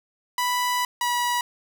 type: tone pair in turn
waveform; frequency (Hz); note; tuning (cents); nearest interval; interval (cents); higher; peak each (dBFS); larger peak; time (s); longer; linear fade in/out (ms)
sawtooth; 987.8 / 970.8; B5 / B5; 0 / -30; unison; 30; first; -18; neither; 0.38-0.85 / 1.01-1.41; first; 2
effects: none